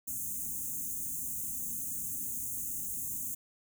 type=band-stop noise; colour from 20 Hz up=white; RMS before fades=-37 dBFS; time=0.07-3.35 s; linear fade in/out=10 ms; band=300 to 6300 Hz; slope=96 dB/octave; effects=none